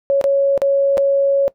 sine tone with dropouts, 554.4 Hz, C#5, in tune, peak -11 dBFS, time 0.1-1.48 s, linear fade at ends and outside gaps 0 ms, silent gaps 0.213-0.241 / 0.577-0.618 / 0.972-0.979 s, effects noise-tail reverb RT60 0.1 s tail -19 dB re dry

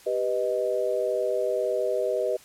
sine chord, G augmented, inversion none, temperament equal, 392 / 493.9 / 622.3 Hz, G4 / B4 / D#5, 0 / 0 / 0 cents, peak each -29 / -27 / -27 dBFS, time 0.06-2.37 s, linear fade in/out 10 ms, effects white hiss -52 dBFS RMS until 2.44 s + low-pass 12000 Hz 12 dB/octave

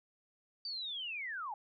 sine linear sweep, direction down, 4662 to 787 Hz, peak -38 dBFS, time 0.65-1.54 s, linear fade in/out 2 ms, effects none

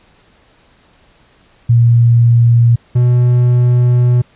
sine / triangle tone pair in turn, 117.9 / 122.81 Hz, A#2 / B2, +20 / -9 cents, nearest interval minor second, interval 71 cents, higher second, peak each -5 dBFS, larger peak neither, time 1.69-2.76 / 2.95-4.22 s, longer second, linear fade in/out 10 ms, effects pink hiss -50 dBFS RMS until 4.35 s + resampled to 8000 Hz

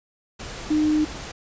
sine tone in noise, 305.6 Hz, D#4, 31 cents flat, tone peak -17 dBFS, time 0.7-1.05 s, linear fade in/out 10 ms, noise pink, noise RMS -35 dBFS, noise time 0.39-1.32 s, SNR +15 dB, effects resampled to 16000 Hz

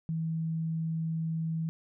sine tone, 162 Hz, E3, 30 cents flat, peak -29 dBFS, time 0.09-1.69 s, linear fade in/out 0 ms, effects none

